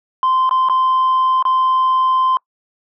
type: tone with dropouts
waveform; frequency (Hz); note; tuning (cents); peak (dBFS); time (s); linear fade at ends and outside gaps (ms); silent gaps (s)
sine; 1038; C6; -14; -10; 0.23-2.37; 1; 0.493-0.51 / 0.687-0.697 / 1.425-1.452
effects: noise-tail reverb RT60 0.1 s tail -26 dB re dry + tanh soft clip ceiling -10 dBFS